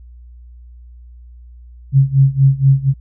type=tone with tremolo; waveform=sine; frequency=136 Hz; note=C#3; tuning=33 cents flat; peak=-5 dBFS; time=1.92-2.94 s; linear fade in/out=50 ms; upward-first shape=sine; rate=4.2 Hz; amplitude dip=90%; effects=added 60 Hz sine -36 dBFS peak until 3 s